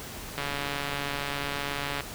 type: click train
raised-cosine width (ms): 0.3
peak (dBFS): -15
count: 232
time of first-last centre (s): 0.38-2.007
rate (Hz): 142
effects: pink hiss -40 dBFS RMS until 2.14 s